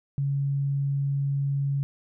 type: tone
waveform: sine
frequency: 139.6 Hz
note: C#3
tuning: 13 cents sharp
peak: -23 dBFS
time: 0.18-1.83 s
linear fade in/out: 0 ms
effects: none